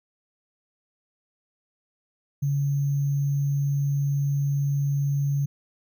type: tone with sample-and-hold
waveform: sine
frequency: 141.1 Hz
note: C#3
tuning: 31 cents sharp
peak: -21 dBFS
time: 2.42-5.46 s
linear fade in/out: 10 ms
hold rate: 6300 Hz
effects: none